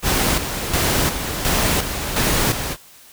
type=noise with tremolo; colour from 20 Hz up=pink; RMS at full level=-18 dBFS; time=0.02-2.77 s; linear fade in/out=50 ms; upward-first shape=square; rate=1.4 Hz; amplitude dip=55%; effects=white hiss -46 dBFS RMS until 3.12 s